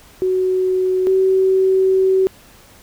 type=tone pair in turn; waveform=sine; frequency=371.9 / 379.5 Hz; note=F#4 / F#4; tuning=+9 / +44 cents; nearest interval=unison; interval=35 cents; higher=second; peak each=-14 / -11 dBFS; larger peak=second; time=0.22-1.07 / 1.07-2.27 s; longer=second; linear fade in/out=0 ms; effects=pink hiss -46 dBFS RMS until 2.82 s